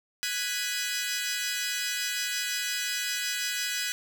15% pulse chord, G# minor seventh, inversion third, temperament equal, 1480 / 1661.2 / 1975.5 / 2489 Hz, F#6 / G#6 / B6 / D#7, 0 / 0 / 0 / 0 cents, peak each -28 dBFS, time 0.23-3.92 s, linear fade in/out 0 ms, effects none

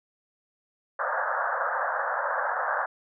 white band-pass noise, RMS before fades -28 dBFS, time 0.99-2.86 s, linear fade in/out 5 ms, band 510 to 1700 Hz, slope 96 dB/octave, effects none

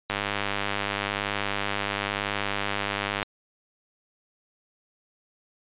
click train, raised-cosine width 0.3 ms, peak -10 dBFS, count 317, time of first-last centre 0.1-3.229 s, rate 101 Hz, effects resampled to 8000 Hz

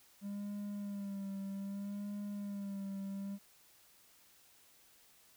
triangle tone with vibrato, 200 Hz, G3, 35 cents sharp, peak -37 dBFS, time 0.21-3.39 s, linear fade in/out 50 ms, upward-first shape sine, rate 0.63 Hz, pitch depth 39 cents each way, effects white hiss -65 dBFS RMS until 5.36 s

